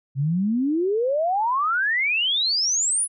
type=exponential sweep; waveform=sine; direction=up; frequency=130 to 10390 Hz; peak=-19 dBFS; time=0.15-3.08 s; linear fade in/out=50 ms; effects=none